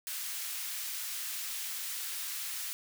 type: high-pass noise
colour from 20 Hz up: white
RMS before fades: -38 dBFS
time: 0.07-2.73 s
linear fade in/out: 0 ms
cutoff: 1600 Hz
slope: 12 dB/octave
effects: none